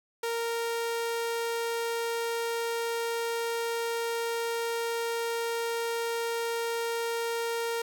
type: tone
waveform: sawtooth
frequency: 463.9 Hz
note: A#4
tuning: 8 cents flat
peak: -25 dBFS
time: 0.23-7.82 s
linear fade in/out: 5 ms
effects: 11-bit